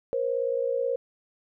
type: tone pair together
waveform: sine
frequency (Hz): 477.4 / 535.9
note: A#4 / C5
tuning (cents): +41 / +41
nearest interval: major second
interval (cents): 200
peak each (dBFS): -27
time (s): 0.13-0.96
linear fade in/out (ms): 0
effects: none